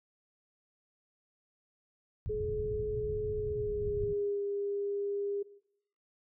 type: low-pass noise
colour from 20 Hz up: white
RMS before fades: -40 dBFS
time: 2.26-4.13 s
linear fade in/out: 0 ms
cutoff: 130 Hz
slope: 24 dB/octave
type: tone with pitch glide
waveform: sine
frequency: 424.4 to 403.6 Hz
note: G#4 to G#4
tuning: +38 to -49 cents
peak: -31 dBFS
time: 2.29-5.43 s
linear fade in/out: 10 ms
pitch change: -87 cents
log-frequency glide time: 3.33-4.42 s
effects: noise-tail reverb RT60 0.7 s tail -17 dB re dry